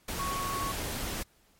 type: tone in noise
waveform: sine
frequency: 1109 Hz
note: C#6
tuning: in tune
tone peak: -32 dBFS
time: 0.19-0.72 s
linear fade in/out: 5 ms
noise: pink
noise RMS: -35 dBFS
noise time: 0.08-1.23 s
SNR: 0 dB
effects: pink hiss -65 dBFS RMS until 1.59 s + MP3 64 kbps